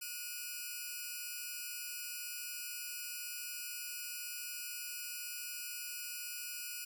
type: tone cluster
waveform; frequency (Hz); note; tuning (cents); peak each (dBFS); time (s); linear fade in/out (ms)
5% pulse; 1449 / 2397 / 2551; F#6 / D7 / D#7; -37 / +35 / +43; -35 / -37 / -36; 0.01-6.85; 10
effects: none